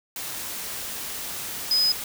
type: tone in noise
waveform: sine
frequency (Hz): 5030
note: D#8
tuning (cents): +18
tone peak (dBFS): -18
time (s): 1.71-1.92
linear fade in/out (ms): 2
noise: white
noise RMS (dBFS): -33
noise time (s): 0.16-2.04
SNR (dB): +12
effects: none